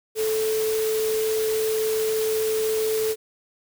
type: tone in noise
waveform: sine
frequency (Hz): 437.6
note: A4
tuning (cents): -9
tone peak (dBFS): -21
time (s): 0.15-3.16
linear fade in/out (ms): 50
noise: white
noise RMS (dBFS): -32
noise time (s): 0.15-3.16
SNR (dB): +8
effects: none